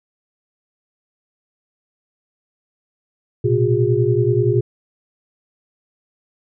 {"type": "tone cluster", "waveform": "sine", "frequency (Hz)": [115.9, 126.4, 359.5, 407.5], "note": ["A#2", "B2", "F#4", "G#4"], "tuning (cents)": [-10, 41, -50, -33], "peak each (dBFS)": -19, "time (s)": [3.44, 4.61], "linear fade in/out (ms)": 10, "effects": []}